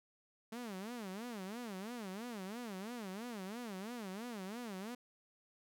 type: tone with vibrato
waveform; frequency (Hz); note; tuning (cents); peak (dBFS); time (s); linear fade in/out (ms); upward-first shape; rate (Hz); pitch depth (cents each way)
sawtooth; 213.8; A3; -49; -39; 0.52-4.95; 5; sine; 3; 250
effects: none